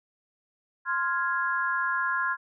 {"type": "chord", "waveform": "sine", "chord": "F minor", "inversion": "second", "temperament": "equal", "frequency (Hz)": [1046.5, 1396.9, 1661.2], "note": ["C6", "F6", "Ab6"], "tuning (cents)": [0, 0, 0], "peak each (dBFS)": -29, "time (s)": [0.85, 2.37], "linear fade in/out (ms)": 50, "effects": []}